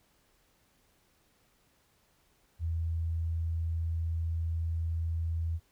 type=tone; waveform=sine; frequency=82.41 Hz; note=E2; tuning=in tune; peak=-29 dBFS; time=2.59-5.6 s; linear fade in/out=50 ms; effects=pink hiss -69 dBFS RMS until 5.71 s